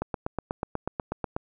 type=click train; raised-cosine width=1 ms; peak=-14 dBFS; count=12; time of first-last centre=0.02-1.365 s; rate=8.18 Hz; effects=none